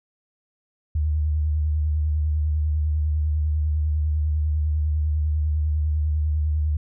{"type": "tone with vibrato", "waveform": "sine", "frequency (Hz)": 76.1, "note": "D#2", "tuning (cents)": -38, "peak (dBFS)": -19, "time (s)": [0.95, 6.77], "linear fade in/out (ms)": 5, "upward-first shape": "sine", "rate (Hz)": 10, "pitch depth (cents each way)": 41, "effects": []}